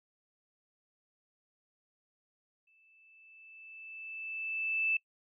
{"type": "tone with exponential growth", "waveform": "sine", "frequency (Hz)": 2637, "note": "E7", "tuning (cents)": 0, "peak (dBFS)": -26, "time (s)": [2.67, 4.97], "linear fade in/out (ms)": 5, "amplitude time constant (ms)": 500, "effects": ["noise-tail reverb RT60 0.1 s tail -23 dB re dry"]}